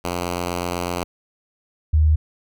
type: tone pair in turn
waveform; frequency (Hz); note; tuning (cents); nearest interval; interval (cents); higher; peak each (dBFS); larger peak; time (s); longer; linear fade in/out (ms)
5% pulse / sine; 88 / 77.26; F2 / D#2; +14 / -12; major second; 226; first; -12; neither; 0.04-1.04 / 1.93-2.16; first; 10
effects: none